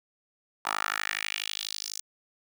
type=tone with high-pass filter sweep; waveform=10% pulse; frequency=52.1 Hz; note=G#1; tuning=6 cents sharp; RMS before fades=-33 dBFS; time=0.65-2.01 s; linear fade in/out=5 ms; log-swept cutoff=1000 to 6200 Hz; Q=2.6; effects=none